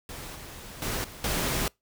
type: noise with level steps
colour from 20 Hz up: pink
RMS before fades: -40 / -43 / -31 / -44 / -28 dBFS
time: 0.09-1.68 s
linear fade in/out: 2 ms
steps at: 0.35 / 0.82 / 1.04 / 1.24 s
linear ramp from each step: 2 ms
effects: noise-tail reverb RT60 0.2 s tail -26 dB re dry